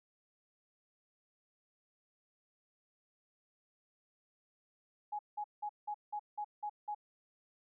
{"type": "tone bursts", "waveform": "sine", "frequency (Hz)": 835, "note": "G#5", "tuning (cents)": 9, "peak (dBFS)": -36, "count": 8, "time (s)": [5.12, 6.948], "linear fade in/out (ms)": 10, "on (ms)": 71, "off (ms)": 180, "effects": []}